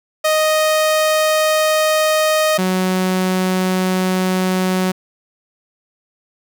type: tone pair in turn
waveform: sawtooth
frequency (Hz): 622.3 / 185.52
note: D#5 / F#3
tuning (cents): 0 / +5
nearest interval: octave + major sixth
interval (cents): 2095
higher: first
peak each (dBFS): -9 / -11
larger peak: first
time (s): 0.24-2.58 / 2.58-4.92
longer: neither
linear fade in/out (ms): 10
effects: none